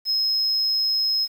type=tone; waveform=triangle; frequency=5140 Hz; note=E8; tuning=45 cents flat; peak=-17 dBFS; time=0.05-1.28 s; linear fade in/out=50 ms; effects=tanh soft clip ceiling -15 dBFS + 8-bit